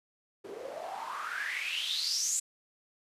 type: noise with band-pass filter sweep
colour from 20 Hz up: white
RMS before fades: -35 dBFS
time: 0.44-2.4 s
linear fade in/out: 10 ms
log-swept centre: 370 to 7700 Hz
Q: 8.1
effects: resampled to 32000 Hz